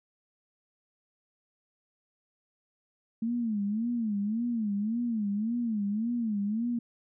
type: tone with vibrato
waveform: sine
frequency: 220 Hz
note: A3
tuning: in tune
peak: -27 dBFS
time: 3.22-6.79 s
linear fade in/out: 5 ms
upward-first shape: sine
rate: 1.8 Hz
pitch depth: 160 cents each way
effects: none